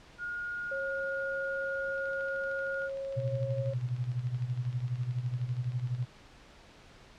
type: tone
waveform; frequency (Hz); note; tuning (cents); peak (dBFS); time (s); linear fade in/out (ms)
sine; 1430; F6; +41; -34; 0.18-2.9; 50
type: tone with vibrato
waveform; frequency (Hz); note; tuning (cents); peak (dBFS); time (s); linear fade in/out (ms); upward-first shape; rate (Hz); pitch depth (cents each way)
sine; 544; C#5; -33; -34; 0.71-3.74; 10; sine; 20; 9
type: click train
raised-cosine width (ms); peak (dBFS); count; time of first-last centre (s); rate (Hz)
0.2; -36; 54; 1.98-6.026; 13.1
type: tone with tremolo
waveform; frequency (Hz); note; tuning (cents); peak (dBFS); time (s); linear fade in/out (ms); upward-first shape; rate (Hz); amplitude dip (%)
sine; 123.47; B2; 0; -27; 3.16-6.06; 20; sine; 12; 75
effects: pink hiss -55 dBFS RMS until 7.18 s + low-pass 5000 Hz 12 dB/octave